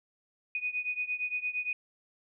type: beating tone pair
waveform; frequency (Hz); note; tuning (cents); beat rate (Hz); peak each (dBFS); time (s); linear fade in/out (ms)
sine; 2480 / 2488.7; D#7 / D#7; -6 / 0; 8.7; -33 / -35; 0.55-1.73; 2
effects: none